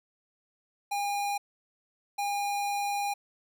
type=tone pair in turn; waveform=square; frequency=811 / 811 Hz; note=G#5 / G#5; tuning=-41 / -41 cents; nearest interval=unison; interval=0 cents; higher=neither; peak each=-29 / -29 dBFS; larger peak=neither; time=0.91-1.38 / 2.18-3.14 s; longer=second; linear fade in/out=10 ms; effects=none